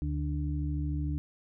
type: harmonic tone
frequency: 73.42 Hz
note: D2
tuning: in tune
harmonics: 1 / 2 / 4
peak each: -31 / -34 / -37 dBFS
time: 0.02-1.18 s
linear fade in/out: 0 ms
effects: none